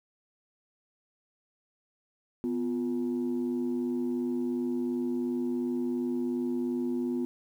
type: tone pair together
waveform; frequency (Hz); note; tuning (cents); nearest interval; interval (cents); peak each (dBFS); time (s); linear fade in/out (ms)
sine; 248.7 / 351.5; B3 / F4; +12 / +11; tritone; 599; -28 / -31; 2.44-7.25; 0
effects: tanh soft clip ceiling -23 dBFS + 10-bit